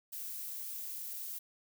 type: noise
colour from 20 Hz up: violet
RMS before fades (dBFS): -42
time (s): 0.12-1.39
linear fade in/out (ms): 10
effects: none